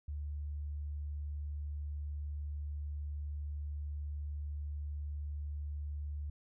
sine tone, 73.42 Hz, D2, in tune, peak -37 dBFS, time 0.08-6.3 s, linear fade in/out 5 ms, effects none

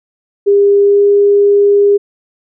sine tone with pitch glide, 402.8 to 405.4 Hz, G4 to G#4, +47 to -42 cents, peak -5 dBFS, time 0.46-1.98 s, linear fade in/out 20 ms, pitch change +11 cents, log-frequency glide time 0.82-1.02 s, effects none

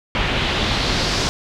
pink noise with low-pass filter sweep, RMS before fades -20 dBFS, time 0.15-1.29 s, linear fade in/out 0 ms, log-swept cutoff 2800 to 5400 Hz, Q 2.1, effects none

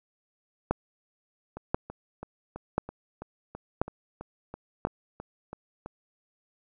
two click trains, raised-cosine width 1 ms, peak -10 / -24 dBFS, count 5 / 14, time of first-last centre 0.71-4.851 / 1.57-5.86 s, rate 0.966 / 3.03 Hz, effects none

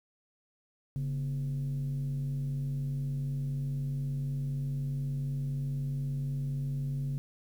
sine tone with frequency modulation, 139.5 Hz, C#3, 11 cents sharp, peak -29 dBFS, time 0.96-7.18 s, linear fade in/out 0 ms, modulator 103 Hz, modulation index 0.39, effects tanh soft clip ceiling -27 dBFS + 10-bit

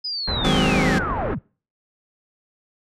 sine linear sweep, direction down, 5050 to 83.6 Hz, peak -24 dBFS, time 0.04-1.39 s, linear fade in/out 10 ms
pink low-pass noise, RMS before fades -26 dBFS, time 0.27-1.35 s, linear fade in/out 10 ms, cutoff 1700 Hz, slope 24 dB/octave
sawtooth chord, Ab dominant seventh, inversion second, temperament just, 155.74 / 186.89 / 207.7 / 259.6 Hz, Eb3 / Gb3 / Ab3 / C4, +2 / +18 / 0 / -13 cents, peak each -19 dBFS, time 0.44-0.99 s, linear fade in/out 10 ms
effects noise-tail reverb RT60 0.4 s tail -26 dB re dry + low-pass 8000 Hz 12 dB/octave

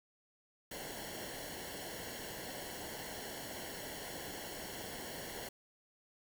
pink noise with comb filter, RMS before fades -45 dBFS, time 0.71-5.49 s, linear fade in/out 5 ms, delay 0.81 ms, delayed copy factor -0.75, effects none

